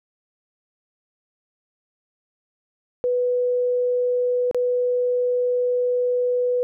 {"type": "tone with dropouts", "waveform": "sine", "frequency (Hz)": 493.9, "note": "B4", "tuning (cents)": 0, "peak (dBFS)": -18, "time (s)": [3.04, 6.63], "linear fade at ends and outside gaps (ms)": 0, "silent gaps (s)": [4.512, 4.546], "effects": []}